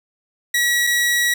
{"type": "tone pair in turn", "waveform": "sawtooth", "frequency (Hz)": [1924, 1924], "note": ["B6", "B6"], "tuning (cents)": [-46, -46], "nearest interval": "unison", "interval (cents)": 0, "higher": "neither", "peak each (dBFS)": -12, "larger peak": "neither", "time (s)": [[0.54, 0.87], [0.87, 1.34]], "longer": "second", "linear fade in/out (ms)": 5, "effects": []}